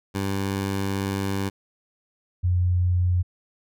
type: tone pair in turn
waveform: 15% pulse / sine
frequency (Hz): 98 / 89.48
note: G2 / F2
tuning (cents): 0 / +43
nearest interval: major second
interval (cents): 157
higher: first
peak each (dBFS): -18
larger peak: neither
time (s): 0.14-1.5 / 2.43-3.23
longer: first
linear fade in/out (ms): 20
effects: none